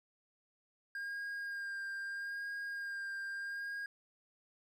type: tone with vibrato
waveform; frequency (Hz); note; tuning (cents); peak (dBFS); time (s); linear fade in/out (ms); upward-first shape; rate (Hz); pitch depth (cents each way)
triangle; 1611; G6; +47; -37; 0.95-3.86; 2; sine; 0.78; 20
effects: none